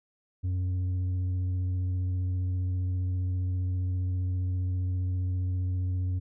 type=tone with tanh clipping; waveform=sine; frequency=91.5 Hz; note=F#2; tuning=19 cents flat; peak=-27 dBFS; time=0.43-6.2 s; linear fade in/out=20 ms; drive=4 dB; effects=none